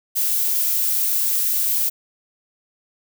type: noise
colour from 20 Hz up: violet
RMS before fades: -20 dBFS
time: 0.15-1.9 s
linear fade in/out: 20 ms
effects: none